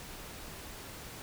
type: silence
effects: pink hiss -46 dBFS RMS until 1.22 s